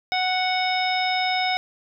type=harmonic tone; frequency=740 Hz; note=F#5; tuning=in tune; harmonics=1 / 2 / 3 / 4 / 5 / 7; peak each=-23 / -33 / -26 / -37 / -29 / -31 dBFS; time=0.12-1.57 s; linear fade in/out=0 ms; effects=none